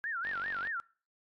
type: tone with vibrato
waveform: sine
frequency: 1582 Hz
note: G6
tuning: 15 cents sharp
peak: -33 dBFS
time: 0.04-0.8 s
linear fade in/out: 0 ms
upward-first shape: sine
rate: 5 Hz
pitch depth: 280 cents each way
type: click train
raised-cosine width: 0.3 ms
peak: -30 dBFS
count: 21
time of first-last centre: 0.25-0.672 s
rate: 47.4 Hz
effects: noise-tail reverb RT60 0.4 s tail -24 dB re dry + AAC 32 kbps